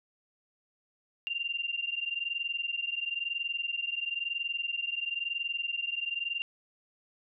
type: tone pair together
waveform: sine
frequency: 2773 / 2794 Hz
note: F7 / F7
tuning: -13 / 0 cents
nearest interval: unison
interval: 13 cents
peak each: -34 / -34 dBFS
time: 1.27-6.42 s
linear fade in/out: 0 ms
effects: none